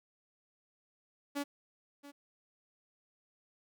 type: tone with echo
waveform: sawtooth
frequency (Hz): 284.9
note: C#4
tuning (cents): +48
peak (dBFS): -30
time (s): 1.35-1.44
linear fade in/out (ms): 20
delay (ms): 680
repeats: 1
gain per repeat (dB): -15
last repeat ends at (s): 2.12
effects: none

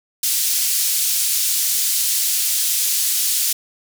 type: band-pass noise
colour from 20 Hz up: white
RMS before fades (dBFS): -19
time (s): 0.23-3.53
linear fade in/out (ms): 5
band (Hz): 4100 to 15000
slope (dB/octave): 12
effects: none

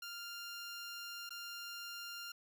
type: tone with dropouts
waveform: 15% pulse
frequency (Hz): 1396.9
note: F6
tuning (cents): 0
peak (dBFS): -38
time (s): 0.02-2.32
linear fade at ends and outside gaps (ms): 5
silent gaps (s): 1.293-1.305
effects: none

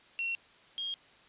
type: tone pair in turn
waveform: sine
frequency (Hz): 2727 / 3243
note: F7 / G#7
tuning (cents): -42 / -42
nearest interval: minor third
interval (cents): 300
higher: second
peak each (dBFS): -31 / -33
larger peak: first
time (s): 0.19-0.35 / 0.78-0.94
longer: neither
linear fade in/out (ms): 0
effects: white hiss -59 dBFS RMS until 1.28 s + resampled to 8000 Hz

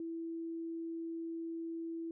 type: tone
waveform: sine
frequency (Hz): 330.5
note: E4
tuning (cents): +5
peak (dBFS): -38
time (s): 0-2.11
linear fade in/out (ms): 2
effects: none

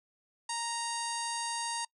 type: harmonic tone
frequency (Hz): 932.3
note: A#5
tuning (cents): 0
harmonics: 1 / 2 / 3 / 4 / 5 / 6 / 7 / 8 / 9 / 10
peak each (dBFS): -36 / -44 / -45 / -45 / -41 / -50 / -43 / -52 / -43 / -43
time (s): 0.49-1.85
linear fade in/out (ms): 5
effects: noise-tail reverb RT60 0.1 s tail -25 dB re dry

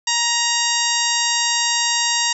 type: harmonic tone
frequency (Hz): 940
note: A#5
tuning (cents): +14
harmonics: 1 / 2 / 3 / 4 / 5 / 6 / 7 / 8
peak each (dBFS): -25 / -25 / -25 / -25 / -25 / -25 / -25 / -25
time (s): 0.07-2.33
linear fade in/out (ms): 5
effects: none

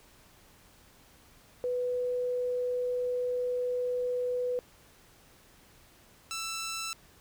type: tone pair in turn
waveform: sine / 10% pulse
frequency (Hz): 495.4 / 1328.3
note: B4 / E6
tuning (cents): +5 / +13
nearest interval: octave + perfect fourth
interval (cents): 1708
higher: second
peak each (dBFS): -28 / -26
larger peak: second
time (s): 1.64-4.59 / 6.31-6.93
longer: first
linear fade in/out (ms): 0
effects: pink hiss -59 dBFS RMS until 7.2 s

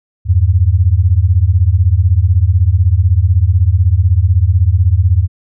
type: beating tone pair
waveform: sine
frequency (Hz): 82.41 / 98.41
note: E2 / G2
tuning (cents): 0 / +7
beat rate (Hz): 16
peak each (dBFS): -10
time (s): 0.25-5.28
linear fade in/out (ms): 50
effects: none

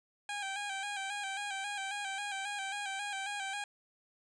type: tone with vibrato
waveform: 15% pulse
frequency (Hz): 798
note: G5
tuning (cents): +31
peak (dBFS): -30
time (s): 0.29-3.64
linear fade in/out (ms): 2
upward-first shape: square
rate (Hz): 3.7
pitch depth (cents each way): 45
effects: resampled to 22050 Hz

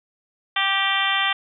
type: harmonic tone with a mistuned harmonic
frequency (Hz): 392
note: G4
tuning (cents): 0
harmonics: 2 / 3 / 4 / 5 / 6 / 7 / 8 / 9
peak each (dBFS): -28 / -26 / -28 / -25 / -28 / -29 / -25 / -28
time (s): 0.56-1.33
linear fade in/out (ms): 5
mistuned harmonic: 5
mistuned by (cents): -19
effects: none

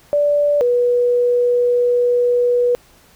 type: tone pair in turn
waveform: sine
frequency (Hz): 583 / 487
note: D5 / B4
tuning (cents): -13 / -24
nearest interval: minor third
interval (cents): 311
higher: first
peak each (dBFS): -12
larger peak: neither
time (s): 0.13-0.61 / 0.61-2.75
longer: second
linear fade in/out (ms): 0
effects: pink hiss -50 dBFS RMS until 3.15 s

